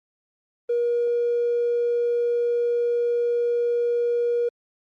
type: tone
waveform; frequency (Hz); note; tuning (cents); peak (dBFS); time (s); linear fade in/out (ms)
triangle; 476.7; A#4; +39; -16; 0.69-4.49; 10
effects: tanh soft clip ceiling -17 dBFS + Opus 24 kbps